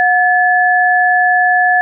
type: tone pair together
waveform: sine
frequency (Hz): 726 / 1724.7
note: F#5 / A6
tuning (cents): -33 / -35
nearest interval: octave + minor third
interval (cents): 1498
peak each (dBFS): -11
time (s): 0-1.81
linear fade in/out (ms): 0
effects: none